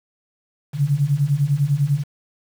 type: beating tone pair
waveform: sine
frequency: 136.5 / 146.5 Hz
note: C#3 / D3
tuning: -26 / -4 cents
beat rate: 10 Hz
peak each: -20 / -18 dBFS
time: 0.73-2.04 s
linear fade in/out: 50 ms
effects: 7-bit